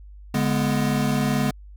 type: chord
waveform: square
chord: G# diminished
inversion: second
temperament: equal with one note detuned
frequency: 143.64 / 207.7 / 246.9 Hz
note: D3 / G#3 / B3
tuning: -38 / 0 / 0 cents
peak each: -25 dBFS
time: 0.34-1.51 s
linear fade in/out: 5 ms
effects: added 50 Hz sine -40 dBFS peak until 1.76 s